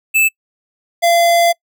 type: tone pair in turn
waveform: square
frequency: 2628 / 684.1 Hz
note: E7 / F5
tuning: -6 / -36 cents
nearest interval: octave + major seventh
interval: 2330 cents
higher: first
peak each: -10 dBFS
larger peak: neither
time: 0.14-0.29 / 1.02-1.53 s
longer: second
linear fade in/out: 20 ms
effects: noise-tail reverb RT60 0.1 s tail -26 dB re dry